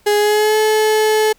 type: tone with pitch glide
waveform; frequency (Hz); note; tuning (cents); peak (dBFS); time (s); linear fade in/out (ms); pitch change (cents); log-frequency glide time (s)
35% pulse; 415.3 to 431.7; G#4 to A4; 0 to -33; -10; 0.06-1.33; 10; +67; 0.18-0.57
effects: pink hiss -54 dBFS RMS until 1.38 s